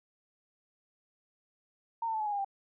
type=tone with pitch steps; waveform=sine; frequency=919 / 895.9 / 873.5 / 851.5 / 830.2 / 809.3 / 789 Hz; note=A#5 / A5 / A5 / G#5 / G#5 / G#5 / G5; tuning=-25 / +31 / -13 / +43 / -1 / -45 / +11 cents; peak=-30 dBFS; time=2.02-2.447 s; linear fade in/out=5 ms; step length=61 ms; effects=none